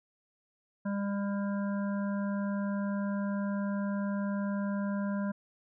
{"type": "harmonic tone", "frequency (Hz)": 200.5, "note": "G3", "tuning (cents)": 39, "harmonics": [1, 3, 5, 7, 8], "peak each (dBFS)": [-30, -40, -44, -47, -48], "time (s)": [0.85, 5.32], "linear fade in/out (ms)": 10, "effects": []}